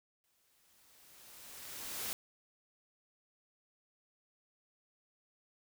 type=noise with exponential growth; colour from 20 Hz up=white; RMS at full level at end=-38 dBFS; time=0.24-2.13 s; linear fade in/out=0 ms; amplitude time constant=410 ms; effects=none